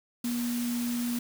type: tone in noise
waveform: sine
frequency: 240 Hz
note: B3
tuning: 49 cents flat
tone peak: -28 dBFS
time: 0.24-1.19 s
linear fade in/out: 5 ms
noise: white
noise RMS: -39 dBFS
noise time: 0.24-1.19 s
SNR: +8 dB
effects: none